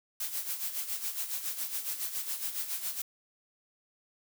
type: noise with tremolo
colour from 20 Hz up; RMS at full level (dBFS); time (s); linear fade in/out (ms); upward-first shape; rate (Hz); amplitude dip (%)
blue; -33; 0.2-3.02; 5; sine; 7.2; 65
effects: none